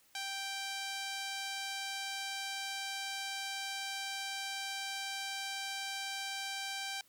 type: tone with band-pass filter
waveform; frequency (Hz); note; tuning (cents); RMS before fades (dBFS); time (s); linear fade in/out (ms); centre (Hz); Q
sawtooth; 784; G5; 0; -40; 0.15-7.01; 2; 4400; 0.72
effects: white hiss -67 dBFS RMS until 7.08 s